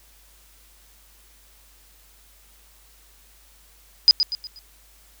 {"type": "tone with echo", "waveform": "sine", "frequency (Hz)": 4968, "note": "D#8", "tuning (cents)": -3, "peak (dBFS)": -8, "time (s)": [4.08, 4.11], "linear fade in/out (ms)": 0, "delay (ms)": 120, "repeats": 4, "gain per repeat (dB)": -8, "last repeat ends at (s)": 4.59, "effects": ["added 50 Hz sine -55 dBFS peak until 5.2 s", "white hiss -55 dBFS RMS until 5.2 s"]}